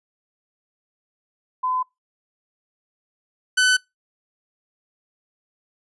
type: tone pair in turn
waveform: sine / sawtooth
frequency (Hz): 1016 / 1506.5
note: B5 / F#6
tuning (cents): +49 / +31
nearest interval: perfect fifth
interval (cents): 682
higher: second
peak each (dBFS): -20 / -11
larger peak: second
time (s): 1.63-1.83 / 3.57-3.77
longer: neither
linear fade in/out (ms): 10
effects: noise-tail reverb RT60 0.2 s tail -25 dB re dry + resampled to 24000 Hz